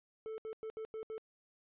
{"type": "tone bursts at uneven times", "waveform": "triangle", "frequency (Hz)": 440, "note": "A4", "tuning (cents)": 0, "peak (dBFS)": -38, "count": 6, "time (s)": [[0.26, 0.38], [0.45, 0.53], [0.63, 0.7], [0.77, 0.85], [0.94, 1.03], [1.1, 1.18]], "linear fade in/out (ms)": 0, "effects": ["resampled to 8000 Hz"]}